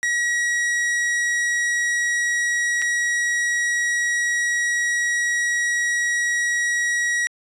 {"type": "tone with dropouts", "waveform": "45% pulse", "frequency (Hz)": 1912, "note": "A#6", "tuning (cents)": 43, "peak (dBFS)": -19, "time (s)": [0.03, 7.27], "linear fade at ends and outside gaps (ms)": 0, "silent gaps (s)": [2.818, 2.822], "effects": ["resampled to 22050 Hz"]}